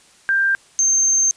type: tone pair in turn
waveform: sine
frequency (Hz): 1585 / 6320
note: G6 / G8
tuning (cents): +19 / +13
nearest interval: 2 octaves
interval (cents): 2394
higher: second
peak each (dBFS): -14 / -13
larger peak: second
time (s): 0.29-0.55 / 0.79-1.31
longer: second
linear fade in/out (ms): 0
effects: white hiss -51 dBFS RMS until 1.36 s + resampled to 22050 Hz